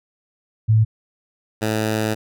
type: tone pair in turn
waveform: sine / 10% pulse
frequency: 110 / 108.74 Hz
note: A2 / A2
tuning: 0 / -20 cents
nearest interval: unison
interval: 20 cents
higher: first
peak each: -11 / -11 dBFS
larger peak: neither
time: 0.68-0.85 / 1.61-2.15 s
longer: second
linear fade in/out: 20 ms
effects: none